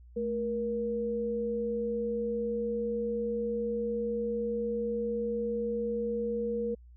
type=tone pair together; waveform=sine; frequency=217.6 / 473.5 Hz; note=A3 / A#4; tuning=-19 / +27 cents; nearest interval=octave + minor second; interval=1346 cents; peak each=-35 / -30 dBFS; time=0.16-6.75 s; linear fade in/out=10 ms; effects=added 60 Hz sine -50 dBFS peak until 6.96 s